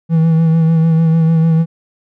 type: tone with vibrato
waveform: triangle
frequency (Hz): 162.7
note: E3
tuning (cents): -22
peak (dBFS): -6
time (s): 0.09-1.66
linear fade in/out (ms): 50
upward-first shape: sine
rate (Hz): 6.7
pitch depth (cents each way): 28
effects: none